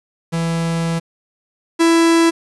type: tone pair in turn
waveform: 45% pulse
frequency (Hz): 166 / 332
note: E3 / E4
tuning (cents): +12 / +12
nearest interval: octave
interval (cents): 1200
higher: second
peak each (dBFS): -17 / -10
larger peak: second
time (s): 0.32-1 / 1.79-2.31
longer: first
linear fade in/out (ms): 20
effects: resampled to 24000 Hz + 7-bit